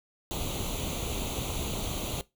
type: noise with comb filter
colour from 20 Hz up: pink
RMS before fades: -33 dBFS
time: 0.31-2.21 s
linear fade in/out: 0 ms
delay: 0.29 ms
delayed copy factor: +0.8
effects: noise-tail reverb RT60 0.2 s tail -19 dB re dry